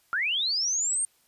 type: linear sweep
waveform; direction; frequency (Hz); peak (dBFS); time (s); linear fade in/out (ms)
sine; up; 1333 to 8870; -24; 0.13-1.05; 0
effects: white hiss -65 dBFS RMS until 1.27 s + resampled to 32000 Hz